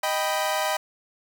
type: chord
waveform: sawtooth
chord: Eb augmented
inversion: none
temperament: equal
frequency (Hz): 622.3 / 784 / 987.8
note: Eb5 / G5 / B5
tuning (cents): 0 / 0 / 0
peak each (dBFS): -23 / -24 / -25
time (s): 0.03-0.77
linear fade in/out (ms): 5
effects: none